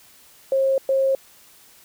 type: tone bursts at uneven times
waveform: sine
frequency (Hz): 537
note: C5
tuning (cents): +45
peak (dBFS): -16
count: 2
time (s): 0.52-0.78 / 0.89-1.15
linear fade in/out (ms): 2
effects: white hiss -51 dBFS RMS until 1.84 s